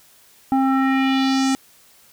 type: tone with low-pass filter sweep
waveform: square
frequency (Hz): 266.7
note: C4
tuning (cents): +33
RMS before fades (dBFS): -18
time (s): 0.52-1.55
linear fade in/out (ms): 0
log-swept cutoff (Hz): 850 to 7900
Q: 2.3
effects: white hiss -52 dBFS RMS until 2.12 s